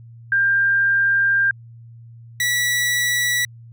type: tone pair in turn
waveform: sine / sawtooth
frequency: 1594 / 1947.7 Hz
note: G6 / B6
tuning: +28 / -25 cents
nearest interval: minor third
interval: 347 cents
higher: second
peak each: -14 dBFS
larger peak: neither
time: 0.32-1.51 / 2.4-3.45 s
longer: first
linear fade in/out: 2 ms
effects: added 116 Hz sine -39 dBFS peak until 3.72 s